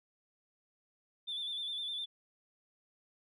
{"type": "tone with vibrato", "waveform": "sine", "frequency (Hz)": 3520, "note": "A7", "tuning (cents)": 0, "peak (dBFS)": -35, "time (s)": [1.27, 2.06], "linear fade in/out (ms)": 20, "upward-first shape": "square", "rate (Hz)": 9.8, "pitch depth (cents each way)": 32, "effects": ["tanh soft clip ceiling -32 dBFS"]}